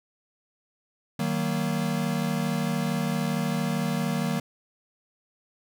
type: chord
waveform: square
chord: D# minor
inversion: none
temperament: equal with one note detuned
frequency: 155.56 / 188.56 / 233.1 Hz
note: D#3 / F#3 / A#3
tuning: 0 / +33 / 0 cents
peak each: -30 dBFS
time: 1.19-4.4 s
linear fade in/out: 5 ms
effects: none